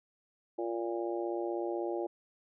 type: harmonic tone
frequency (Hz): 116.1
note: A#2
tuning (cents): -7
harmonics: 3 / 4 / 5 / 6 / 7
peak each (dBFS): -34 / -41 / -39 / -45 / -42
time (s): 0.58-2.07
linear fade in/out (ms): 10
effects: none